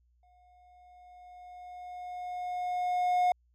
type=tone with exponential growth; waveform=triangle; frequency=721 Hz; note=F#5; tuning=45 cents flat; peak=-20 dBFS; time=0.23-3.32 s; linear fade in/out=2 ms; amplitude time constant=670 ms; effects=added 60 Hz sine -65 dBFS peak until 3.54 s